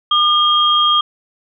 sine tone pair together, 1211 / 3233 Hz, D#6 / G#7, -47 / -47 cents, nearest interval octave + perfect fourth, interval 1700 cents, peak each -13 dBFS, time 0.11-1.01 s, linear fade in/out 5 ms, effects none

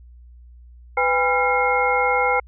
sine tone cluster, 500 / 809 / 991 / 1372 / 2147 Hz, B4 / G#5 / B5 / F6 / C7, +21 / -46 / +6 / -31 / +44 cents, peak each -22 / -21 / -27 / -24 / -22 dBFS, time 0.97-2.4 s, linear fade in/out 5 ms, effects added 60 Hz sine -42 dBFS peak until 2.47 s

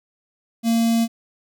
square tone with notch filter, 229.6 Hz, A#3, 26 cents flat, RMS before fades -18 dBFS, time 0.63-1.08 s, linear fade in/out 50 ms, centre 1400 Hz, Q 0.57, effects none

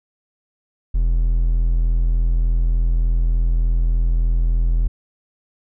triangle tone, 41.69 Hz, E1, 20 cents sharp, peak -12 dBFS, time 0.94-4.88 s, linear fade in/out 10 ms, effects none

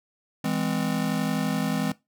square chord, E augmented, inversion none, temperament just, 164.81 / 206 / 257.5 Hz, E3 / G#3 / B#3, 0 / -14 / -28 cents, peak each -30 / -29 / -29 dBFS, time 0.44-1.92 s, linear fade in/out 5 ms, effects noise-tail reverb RT60 0.2 s tail -19 dB re dry

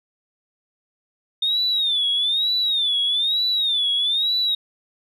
sine tone with vibrato, 3634 Hz, A#7, 45 cents flat, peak -17 dBFS, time 1.42-4.55 s, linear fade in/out 5 ms, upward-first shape sine, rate 1.1 Hz, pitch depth 150 cents each way, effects tanh soft clip ceiling -13 dBFS

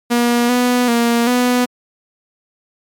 sawtooth tone with pitch steps, 239.1 / 246.7 / 234.9 / 247.2 Hz, A#3 / B3 / A#3 / B3, +44 / -2 / +13 / +2 cents, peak -8 dBFS, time 0.1-1.66 s, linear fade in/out 20 ms, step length 390 ms, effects MP3 96 kbps

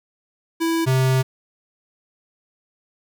square tone pair in turn, 329.6 / 130.8 Hz, E4 / C3, 0 / 0 cents, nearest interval octave + major third, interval 1600 cents, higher first, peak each -19 / -16 dBFS, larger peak second, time 0.6-0.86 / 0.86-1.23 s, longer second, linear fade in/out 20 ms, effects 9-bit

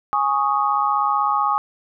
sine chord, Ab suspended fourth, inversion none, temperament equal, 830.6 / 1108.7 / 1244.5 Hz, Ab5 / Db6 / Eb6, 0 / 0 / 0 cents, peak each -21 dBFS, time 0.13-1.58 s, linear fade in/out 0 ms, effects none

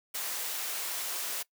white high-pass noise, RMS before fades -35 dBFS, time 0.14-1.43 s, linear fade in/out 10 ms, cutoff 460 Hz, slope 12 dB/octave, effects noise-tail reverb RT60 0.1 s tail -21 dB re dry

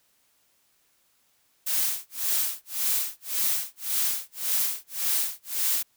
blue noise with tremolo, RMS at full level -24 dBFS, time 1.66-5.83 s, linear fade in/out 10 ms, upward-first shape sine, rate 1.8 Hz, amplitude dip 100%, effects white hiss -67 dBFS RMS until 5.96 s

